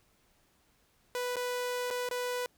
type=tone with dropouts; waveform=sawtooth; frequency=493.9 Hz; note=B4; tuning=in tune; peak=-28 dBFS; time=1.15-2.46 s; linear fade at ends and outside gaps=1 ms; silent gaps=1.358-1.366 / 1.904-1.909 / 2.089-2.111 s; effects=pink hiss -69 dBFS RMS until 2.57 s